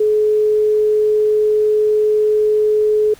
sine tone, 426 Hz, G#4, 44 cents sharp, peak -11 dBFS, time 0-3.14 s, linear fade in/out 5 ms, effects pink hiss -45 dBFS RMS until 3.19 s

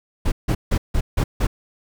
brown noise bursts, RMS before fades -18 dBFS, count 6, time 0.25-1.47 s, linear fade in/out 10 ms, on 70 ms, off 160 ms, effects none

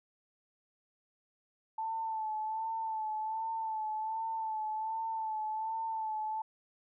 sine tone with vibrato, 880 Hz, A5, in tune, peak -33 dBFS, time 1.78-6.42 s, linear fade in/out 5 ms, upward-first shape sine, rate 1.3 Hz, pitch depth 36 cents each way, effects none

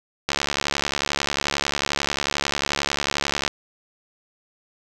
click train, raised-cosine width 0.2 ms, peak -4 dBFS, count 228, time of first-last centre 0.29-3.478 s, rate 71.2 Hz, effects none

